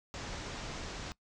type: low-pass noise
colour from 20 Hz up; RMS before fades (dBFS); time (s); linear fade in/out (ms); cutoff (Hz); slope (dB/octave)
pink; -42; 0.14-1.12; 0; 7200; 48
effects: noise-tail reverb RT60 0.1 s tail -21 dB re dry